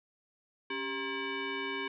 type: tone with frequency modulation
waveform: sine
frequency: 949 Hz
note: A#5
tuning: 31 cents sharp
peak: -33 dBFS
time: 0.7-1.88 s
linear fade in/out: 5 ms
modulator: 672 Hz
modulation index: 3
effects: none